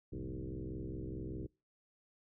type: tone with frequency modulation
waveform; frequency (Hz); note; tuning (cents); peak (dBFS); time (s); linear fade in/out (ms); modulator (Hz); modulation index
sine; 118.9; A#2; +35; -39; 0.12-1.47; 10; 64.9; 4.5
effects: noise-tail reverb RT60 0.3 s tail -26 dB re dry

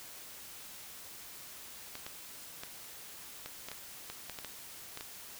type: clicks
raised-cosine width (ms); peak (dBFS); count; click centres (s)
0.2; -24; 12; 1.954 / 2.065 / 2.635 / 3.46 / 3.686 / 3.716 / 4.1 / 4.297 / 4.388 / 4.447 / 4.974 / 5.009
effects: white hiss -49 dBFS RMS until 5.39 s

